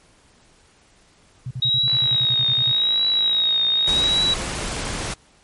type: tone bursts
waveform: sine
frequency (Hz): 126.9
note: B2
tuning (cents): +47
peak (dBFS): -25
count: 14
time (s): 1.46-2.718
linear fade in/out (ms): 5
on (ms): 49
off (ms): 44
type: tone with vibrato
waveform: sine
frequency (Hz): 3801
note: A#7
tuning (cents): +33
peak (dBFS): -16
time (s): 1.62-4.34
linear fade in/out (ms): 5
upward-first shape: triangle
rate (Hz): 0.86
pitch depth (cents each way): 56
type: click train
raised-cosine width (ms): 0.3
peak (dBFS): -19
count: 180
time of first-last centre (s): 1.88-5.048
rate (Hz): 56.5
type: noise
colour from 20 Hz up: pink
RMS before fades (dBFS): -27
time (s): 3.87-5.14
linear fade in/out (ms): 5
effects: pink hiss -55 dBFS RMS until 5.43 s + MP3 48 kbps